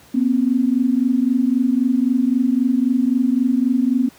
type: tone pair together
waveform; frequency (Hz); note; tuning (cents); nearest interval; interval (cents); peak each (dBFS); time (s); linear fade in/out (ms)
sine; 241.7 / 265.5; B3 / C4; -37 / +25; major second; 162; -17; 0.14-4.09; 10
effects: pink hiss -48 dBFS RMS until 4.18 s + high-pass 80 Hz 12 dB/octave